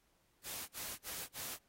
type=noise bursts; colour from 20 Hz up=white; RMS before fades=-44 dBFS; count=4; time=0.43-1.583 s; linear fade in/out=50 ms; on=250 ms; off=51 ms; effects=pink hiss -75 dBFS RMS until 1.68 s + AAC 48 kbps